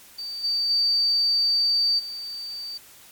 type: tone with level steps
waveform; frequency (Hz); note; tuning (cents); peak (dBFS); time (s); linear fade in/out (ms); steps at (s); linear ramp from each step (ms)
sine; 4619; D8; -30; -30 / -21 / -18 / -31; 0.18-2.78; 10; 0.43 / 0.69 / 1.98; 20
effects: white hiss -49 dBFS RMS until 3.11 s + MP3 96 kbps